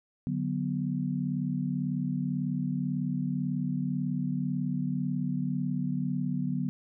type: chord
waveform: sine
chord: B minor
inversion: first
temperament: equal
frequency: 146.83 / 185 / 246.9 Hz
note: D3 / F#3 / B3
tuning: 0 / 0 / 0 cents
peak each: -32 dBFS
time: 0.27-6.69 s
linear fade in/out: 0 ms
effects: none